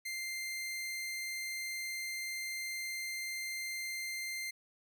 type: tone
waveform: sawtooth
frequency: 2093 Hz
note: C7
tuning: in tune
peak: -34 dBFS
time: 0.05-4.51 s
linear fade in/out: 10 ms
effects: none